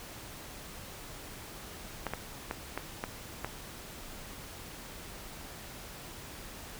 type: clicks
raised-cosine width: 0.5 ms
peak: -18 dBFS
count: 6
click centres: 2.067 / 2.136 / 2.511 / 2.776 / 3.039 / 3.446 s
effects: pink hiss -46 dBFS RMS until 6.79 s